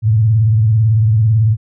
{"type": "tone with vibrato", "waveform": "sine", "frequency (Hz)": 110, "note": "A2", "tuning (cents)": 0, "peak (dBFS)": -8, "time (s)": [0.02, 1.57], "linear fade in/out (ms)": 50, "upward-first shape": "triangle", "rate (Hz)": 18, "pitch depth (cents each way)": 130, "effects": []}